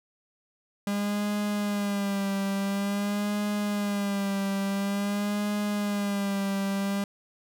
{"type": "tone with vibrato", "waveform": "45% pulse", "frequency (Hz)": 201.8, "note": "G#3", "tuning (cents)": -49, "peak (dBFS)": -26, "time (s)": [0.87, 7.04], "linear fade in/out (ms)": 2, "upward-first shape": "sine", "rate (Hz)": 0.48, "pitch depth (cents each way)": 46, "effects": []}